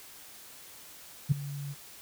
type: tone with ADSR envelope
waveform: sine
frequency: 142.3 Hz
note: C#3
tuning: 46 cents sharp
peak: -17 dBFS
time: 1.29-1.75 s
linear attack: 26 ms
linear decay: 11 ms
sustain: -18 dB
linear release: 36 ms
effects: tanh soft clip ceiling -13 dBFS + white hiss -50 dBFS RMS until 2.01 s